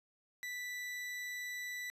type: tone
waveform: 40% pulse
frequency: 1975.5 Hz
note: B6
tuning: in tune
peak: -39 dBFS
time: 0.43-1.9 s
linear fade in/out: 0 ms
effects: resampled to 32000 Hz